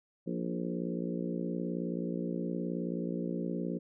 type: harmonic tone with a mistuned harmonic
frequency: 59 Hz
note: A#1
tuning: 22 cents sharp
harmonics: 3 / 4 / 5 / 6 / 7 / 8 / 9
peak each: -36 / -38 / -40 / -42 / -43 / -44 / -45 dBFS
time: 0.26-3.79 s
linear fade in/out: 20 ms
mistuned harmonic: 6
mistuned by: -26 cents
effects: none